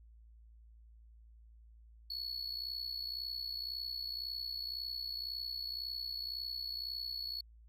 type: tone with amplitude modulation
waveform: triangle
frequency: 4395 Hz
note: C#8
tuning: 16 cents flat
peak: -34 dBFS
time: 2.1-7.41 s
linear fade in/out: 5 ms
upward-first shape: sine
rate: 61.9 Hz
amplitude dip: 70%
effects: added 56 Hz sine -56 dBFS peak until 7.68 s